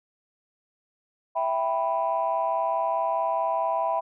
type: chord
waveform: sine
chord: E minor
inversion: none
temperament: equal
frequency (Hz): 659.3 / 784 / 987.8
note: E5 / G5 / B5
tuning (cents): 0 / 0 / 0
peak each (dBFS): -26 / -28 / -26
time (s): 1.35-4.01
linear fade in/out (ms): 20
effects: tanh soft clip ceiling -15 dBFS